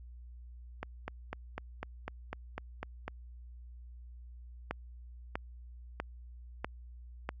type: two click trains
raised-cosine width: 0.5 ms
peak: -22 / -19 dBFS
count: 10 / 5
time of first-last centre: 0.83-3.08 / 4.71-7.291 s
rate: 4 / 1.55 Hz
effects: added 60 Hz sine -47 dBFS peak until 7.4 s